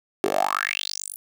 10% pulse tone with high-pass filter sweep, 49 Hz, G1, in tune, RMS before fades -26 dBFS, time 0.24-1.16 s, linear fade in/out 0 ms, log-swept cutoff 380 to 12000 Hz, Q 7.5, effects none

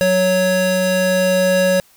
square tone pair together, 185.21 / 555 Hz, F#3 / C#5, +2 / +2 cents, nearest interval octave + perfect fifth, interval 1900 cents, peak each -20 / -15 dBFS, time 0.01-1.8 s, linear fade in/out 0 ms, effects white hiss -52 dBFS RMS until 1.96 s

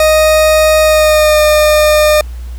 40% pulse tone with pitch glide, 622.3 to 606.3 Hz, D#5 to D#5, 0 to -45 cents, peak -5 dBFS, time 0-2.21 s, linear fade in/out 2 ms, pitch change -45 cents, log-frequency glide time 0.82-1.4 s, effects added 60 Hz sine -21 dBFS peak until 2.58 s + pink hiss -42 dBFS RMS until 2.58 s

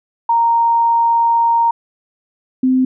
sine tone pair in turn, 929 / 258.1 Hz, A#5 / C4, -6 / -23 cents, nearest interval octave + minor seventh, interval 2217 cents, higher first, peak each -10 dBFS, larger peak neither, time 0.29-1.71 / 2.63-2.85 s, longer first, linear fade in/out 5 ms, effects none

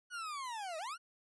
40% pulse linear two-way sweep, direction down then up, 1480 to 611 to 1480 Hz, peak -39 dBFS, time 0.1-0.98 s, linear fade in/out 50 ms, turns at 0.78 s, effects resampled to 24000 Hz

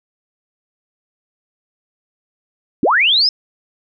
sine linear sweep, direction up, 196 to 5274 Hz, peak -10 dBFS, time 2.83-3.29 s, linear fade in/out 2 ms, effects none

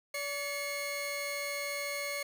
sawtooth tone pair together, 572.4 / 2176 Hz, D5 / C#7, -45 / -33 cents, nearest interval octave + major seventh, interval 2312 cents, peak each -34 / -33 dBFS, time 0.14-2.23 s, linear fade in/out 5 ms, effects none

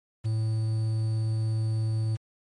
triangle tone with quantisation, 110.4 Hz, A2, 6 cents sharp, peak -22 dBFS, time 0.24-2.17 s, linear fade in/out 20 ms, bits 8, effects MP3 48 kbps

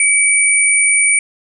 sine tone pair together, 2275 / 9045 Hz, C#7 / C#9, +44 / +34 cents, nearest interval 2 octaves, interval 2390 cents, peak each -12 dBFS, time 0-1.19 s, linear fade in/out 2 ms, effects none

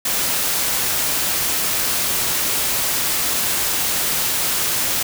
white noise, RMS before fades -20 dBFS, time 0.05-5.03 s, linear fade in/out 5 ms, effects none

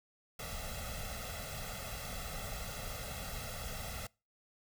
pink noise with comb filter, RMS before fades -42 dBFS, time 0.39-4.07 s, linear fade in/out 5 ms, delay 1.5 ms, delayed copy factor +0.95, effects noise-tail reverb RT60 0.3 s tail -25 dB re dry

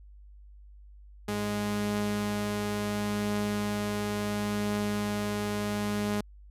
sawtooth tone pair together, 103.86 / 207 Hz, G#2 / G#3, +1 / -5 cents, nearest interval octave, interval 1194 cents, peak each -33 / -25 dBFS, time 1.28-6.21 s, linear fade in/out 5 ms, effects added 50 Hz sine -48 dBFS peak until 6.5 s + resampled to 32000 Hz

